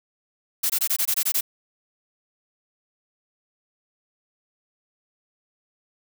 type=noise bursts; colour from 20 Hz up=blue; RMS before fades=-22 dBFS; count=9; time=0.63-1.41 s; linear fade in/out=10 ms; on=68 ms; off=21 ms; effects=none